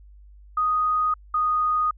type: tone pair in turn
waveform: sine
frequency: 1244.5 / 1239.2 Hz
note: D#6 / D#6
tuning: 0 / -7 cents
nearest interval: unison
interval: 7 cents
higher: first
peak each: -19 dBFS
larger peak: neither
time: 0.57-1.14 / 1.34-1.91 s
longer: neither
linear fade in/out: 5 ms
effects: added 50 Hz sine -45 dBFS peak until 1.97 s